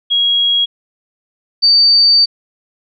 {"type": "tone pair in turn", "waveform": "sine", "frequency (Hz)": [3300, 4603], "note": ["G#7", "D8"], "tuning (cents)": [-12, -36], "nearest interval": "tritone", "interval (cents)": 576, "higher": "second", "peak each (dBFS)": [-10, -6], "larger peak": "second", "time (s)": [[0.1, 0.66], [1.62, 2.26]], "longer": "second", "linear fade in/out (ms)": 20, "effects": []}